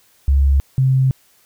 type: tone pair in turn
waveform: sine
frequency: 69 / 131.88 Hz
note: C#2 / C3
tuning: -7 / +14 cents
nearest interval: major seventh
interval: 1121 cents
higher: second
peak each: -10 / -11 dBFS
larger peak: first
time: 0.28-0.6 / 0.78-1.11 s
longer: second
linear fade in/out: 0 ms
effects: white hiss -55 dBFS RMS until 1.45 s

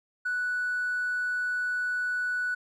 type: tone with hard clipping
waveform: sine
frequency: 1480 Hz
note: F#6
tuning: in tune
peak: -27 dBFS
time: 0.25-2.55 s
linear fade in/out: 10 ms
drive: 1 dB
effects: none

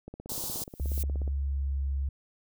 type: click train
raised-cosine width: 2 ms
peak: -28 dBFS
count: 21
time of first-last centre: 0.08-1.278 s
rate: 16.7 Hz
type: band-stop noise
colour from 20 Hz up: white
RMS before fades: -35 dBFS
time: 0.29-0.64 s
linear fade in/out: 5 ms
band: 990 to 4000 Hz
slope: 24 dB/octave
type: noise with exponential growth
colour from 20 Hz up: violet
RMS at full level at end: -35 dBFS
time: 0.52-1.03 s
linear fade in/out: 2 ms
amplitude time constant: 110 ms
type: tone with pitch glide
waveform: sine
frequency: 69.3 to 68.58 Hz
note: C#2 to C#2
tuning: 0 to -18 cents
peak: -27 dBFS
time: 0.8-2.09 s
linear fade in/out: 5 ms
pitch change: -18 cents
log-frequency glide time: 1.38-1.76 s
effects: none

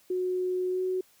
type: tone with pitch glide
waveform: sine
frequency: 366.2 to 370.9 Hz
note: F#4 to F#4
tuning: -18 to +4 cents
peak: -26 dBFS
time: 0.1-1.01 s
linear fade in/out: 5 ms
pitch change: +22 cents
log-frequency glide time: 0.69-0.82 s
effects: white hiss -62 dBFS RMS until 1.2 s

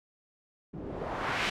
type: noise with low-pass filter sweep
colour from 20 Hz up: white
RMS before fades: -34 dBFS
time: 0.73-1.5 s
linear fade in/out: 10 ms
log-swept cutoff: 240 to 3100 Hz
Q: 1.2
effects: none

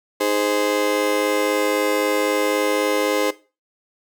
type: chord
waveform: 35% pulse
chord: Ab major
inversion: second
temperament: just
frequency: 311.5 / 415.3 / 519.1 Hz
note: Eb4 / Ab4 / C5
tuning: +2 / 0 / -14 cents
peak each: -23 / -21 / -20 dBFS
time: 0.2-3.31 s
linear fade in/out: 10 ms
effects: noise-tail reverb RT60 0.3 s tail -17 dB re dry

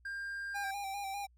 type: tone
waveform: triangle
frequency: 1599 Hz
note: G6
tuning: 34 cents sharp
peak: -36 dBFS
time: 0.05-0.71 s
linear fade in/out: 5 ms
type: tone with vibrato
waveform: square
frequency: 793 Hz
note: G5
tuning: 20 cents sharp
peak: -38 dBFS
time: 0.54-1.27 s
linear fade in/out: 20 ms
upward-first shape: square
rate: 5 Hz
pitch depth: 34 cents each way
effects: added 60 Hz sine -62 dBFS peak until 1.37 s

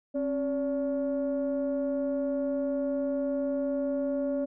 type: tone pair together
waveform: sine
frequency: 270.2 / 572.5 Hz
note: C#4 / D5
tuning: -44 / -44 cents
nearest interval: octave + minor second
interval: 1300 cents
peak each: -28 dBFS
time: 0.14-4.46 s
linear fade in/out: 20 ms
effects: tanh soft clip ceiling -22 dBFS

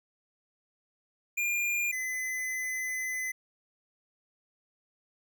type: tone pair in turn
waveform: square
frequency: 2407 / 2024 Hz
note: D7 / B6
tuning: +42 / +42 cents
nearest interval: minor third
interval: 300 cents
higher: first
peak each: -28 / -32 dBFS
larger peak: first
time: 1.37-1.92 / 1.92-3.32 s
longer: second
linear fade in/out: 10 ms
effects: none

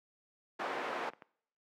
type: band-pass noise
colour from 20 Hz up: pink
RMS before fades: -38 dBFS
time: 0.59-1.1 s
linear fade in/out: 10 ms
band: 450 to 1700 Hz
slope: 12 dB/octave
type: clicks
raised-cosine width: 0.5 ms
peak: -34 dBFS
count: 6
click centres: 0.766 / 0.832 / 0.984 / 1.101 / 1.135 / 1.222 s
effects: noise-tail reverb RT60 0.7 s tail -26 dB re dry + high-pass 200 Hz 12 dB/octave

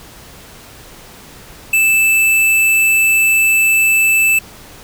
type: tone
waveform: square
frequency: 2637 Hz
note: E7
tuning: in tune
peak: -10 dBFS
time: 1.73-4.39 s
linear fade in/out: 5 ms
effects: pink hiss -38 dBFS RMS until 4.83 s

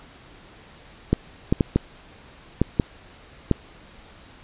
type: clicks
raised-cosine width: 3 ms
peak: -4 dBFS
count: 7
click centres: 1.13 / 1.525 / 1.608 / 1.76 / 2.616 / 2.798 / 3.513 s
effects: pink hiss -48 dBFS RMS until 4.43 s + resampled to 8000 Hz

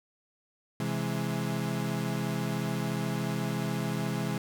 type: chord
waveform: 35% pulse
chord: C augmented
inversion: none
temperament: equal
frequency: 130.81 / 164.81 / 207.7 Hz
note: C3 / E3 / G#3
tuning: 0 / 0 / 0 cents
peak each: -32 dBFS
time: 0.8-4.38 s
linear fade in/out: 2 ms
effects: none

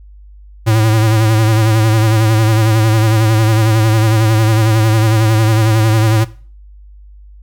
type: tone with vibrato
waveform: square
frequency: 110 Hz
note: A2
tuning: in tune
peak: -9 dBFS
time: 0.66-6.25 s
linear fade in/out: 20 ms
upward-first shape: sine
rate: 11 Hz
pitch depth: 50 cents each way
effects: noise-tail reverb RT60 0.4 s tail -18 dB re dry + added 50 Hz sine -35 dBFS peak until 7.42 s

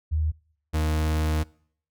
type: tone pair in turn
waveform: sine / 40% pulse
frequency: 77.78 / 77.78 Hz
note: D#2 / D#2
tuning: 0 / 0 cents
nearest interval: unison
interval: 0 cents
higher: neither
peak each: -21 dBFS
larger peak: neither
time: 0.11-0.32 / 0.73-1.44 s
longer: second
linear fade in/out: 20 ms
effects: noise-tail reverb RT60 0.6 s tail -24 dB re dry

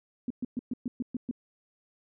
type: tone bursts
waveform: sine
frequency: 246.3 Hz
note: B3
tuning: 5 cents flat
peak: -28 dBFS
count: 8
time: 0.28-1.312 s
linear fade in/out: 2 ms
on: 24 ms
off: 120 ms
effects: none

